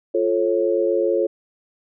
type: chord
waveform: sine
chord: F augmented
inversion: none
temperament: just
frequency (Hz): 349.2 / 436.5 / 545.7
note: F4 / A4 / C#5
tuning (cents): 0 / -14 / -27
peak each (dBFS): -21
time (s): 0.14-1.27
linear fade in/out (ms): 10
effects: none